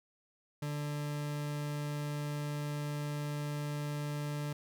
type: tone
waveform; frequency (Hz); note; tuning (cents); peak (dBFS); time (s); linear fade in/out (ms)
40% pulse; 147.1; D3; +3; -34; 0.62-4.53; 5
effects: none